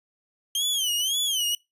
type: tone with vibrato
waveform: sawtooth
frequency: 3136 Hz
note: G7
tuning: in tune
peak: -20 dBFS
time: 0.55-1.55 s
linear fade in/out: 2 ms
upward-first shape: sine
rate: 1.9 Hz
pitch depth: 160 cents each way
effects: noise-tail reverb RT60 0.2 s tail -23 dB re dry + resampled to 32000 Hz